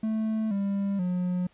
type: tone with pitch steps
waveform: triangle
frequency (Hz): 219.2 / 198.7 / 180.11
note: A3 / G3 / F#3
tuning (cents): -6 / +24 / -46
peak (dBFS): -23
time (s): 0.03-1.47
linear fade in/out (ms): 5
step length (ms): 480
effects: pink hiss -63 dBFS RMS until 1.53 s + resampled to 8000 Hz